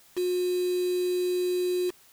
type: tone with quantisation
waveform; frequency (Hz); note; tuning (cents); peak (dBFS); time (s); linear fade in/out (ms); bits
sine; 360; F#4; -47; -24; 0.16-1.91; 20; 6
effects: white hiss -57 dBFS RMS until 2.12 s